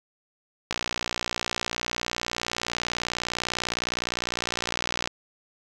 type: click train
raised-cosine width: 0.2 ms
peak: -9 dBFS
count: 262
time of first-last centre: 0.71-5.075 s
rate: 59.8 Hz
effects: none